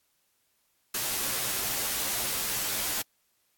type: noise with comb filter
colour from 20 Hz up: white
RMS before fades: -30 dBFS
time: 0.94-3.02 s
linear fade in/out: 5 ms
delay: 12 ms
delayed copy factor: -0.75
effects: white hiss -72 dBFS RMS until 3.57 s + AAC 64 kbps